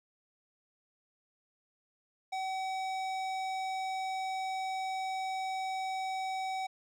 sine tone with hard clipping, 760 Hz, F#5, 46 cents sharp, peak -35 dBFS, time 2.32-6.67 s, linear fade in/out 10 ms, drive 15 dB, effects none

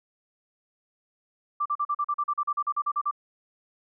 sine tone bursts, 1174.7 Hz, D6, in tune, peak -23 dBFS, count 16, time 1.6-3.112 s, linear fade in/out 10 ms, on 57 ms, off 40 ms, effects none

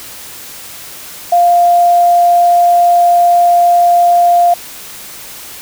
sine tone, 698.5 Hz, F5, in tune, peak -5 dBFS, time 1.32-4.54 s, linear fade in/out 5 ms, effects white hiss -30 dBFS RMS until 5.61 s

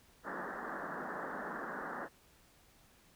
white band-pass noise, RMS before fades -42 dBFS, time 0.23-2.09 s, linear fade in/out 50 ms, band 160 to 1800 Hz, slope 96 dB/octave, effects pink hiss -65 dBFS RMS until 3.15 s

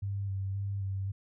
sine tone with vibrato, 98.1 Hz, G2, 2 cents sharp, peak -31 dBFS, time 0.02-1.12 s, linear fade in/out 10 ms, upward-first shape square, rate 1.9 Hz, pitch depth 22 cents each way, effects none

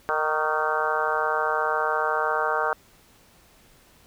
harmonic tone with a mistuned harmonic, 154.3 Hz, D#3, 14 cents flat, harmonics 3 / 4 / 5 / 6 / 7 / 8 / 9 / 10, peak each -30 / -30 / -30 / -30 / -30 / -30 / -30 / -30 dBFS, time 0.09-2.73 s, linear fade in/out 0 ms, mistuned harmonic 7, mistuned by +51 cents, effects pink hiss -56 dBFS RMS until 4.06 s

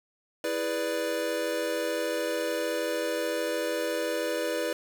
square chord, E dominant seventh, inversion none, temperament equal, 329.6 / 415.3 / 493.9 / 587.3 Hz, E4 / G#4 / B4 / D5, 0 / 0 / 0 / 0 cents, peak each -35 / -38 / -32 / -33 dBFS, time 0.44-4.73 s, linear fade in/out 2 ms, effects 9-bit

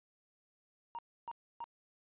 sine tone bursts, 936 Hz, A#5, 7 cents sharp, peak -38 dBFS, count 3, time 0.95-1.641 s, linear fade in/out 0 ms, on 37 ms, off 290 ms, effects tanh soft clip ceiling -37 dBFS + resampled to 8000 Hz

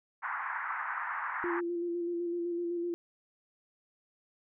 pink band-pass noise, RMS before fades -36 dBFS, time 0.22-1.61 s, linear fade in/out 20 ms, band 900 to 1900 Hz, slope 48 dB/octave
sine tone with vibrato, 345.1 Hz, F4, 21 cents flat, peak -31 dBFS, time 1.44-2.94 s, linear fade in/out 0 ms, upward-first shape square, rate 7.9 Hz, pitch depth 20 cents each way
effects none

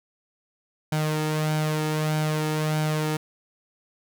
sawtooth tone with flanger, 154.2 Hz, D#3, 15 cents flat, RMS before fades -25 dBFS, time 0.92-3.17 s, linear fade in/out 5 ms, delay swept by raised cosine 1.3 to 2.3 ms, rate 1.6 Hz, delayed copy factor +0.5, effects none

